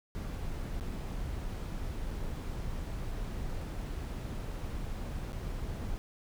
brown noise with dropouts, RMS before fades -37 dBFS, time 0.15-5.98 s, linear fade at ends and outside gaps 0 ms, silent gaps 0.799-0.809 / 2.109-2.113 / 5.321-5.331 s, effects none

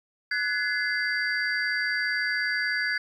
sine tone cluster, 1488 / 1696 / 2058 / 4709 Hz, F#6 / G#6 / C7 / D8, +9 / +36 / -29 / +4 cents, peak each -29 / -27 / -31 / -33 dBFS, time 0.31-2.98 s, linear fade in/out 5 ms, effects tanh soft clip ceiling -16 dBFS + 10-bit

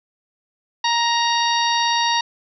harmonic tone with a mistuned harmonic, 938 Hz, A#5, 11 cents sharp, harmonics 1 / 2 / 3 / 4 / 5 / 6, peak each -19 / -25 / -27 / -24 / -26 / -29 dBFS, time 0.84-2.21 s, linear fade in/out 5 ms, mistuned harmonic 5, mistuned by -37 cents, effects none

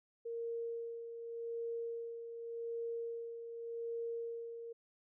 sine tone with tremolo, 464.1 Hz, A#4, 8 cents flat, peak -37 dBFS, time 0.25-4.73 s, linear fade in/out 10 ms, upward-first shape sine, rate 0.86 Hz, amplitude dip 55%, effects none

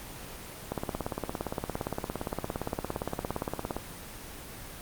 click train, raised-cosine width 1 ms, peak -16 dBFS, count 54, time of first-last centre 0.72-3.766 s, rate 17.4 Hz, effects pink hiss -43 dBFS RMS until 4.81 s + Opus 24 kbps

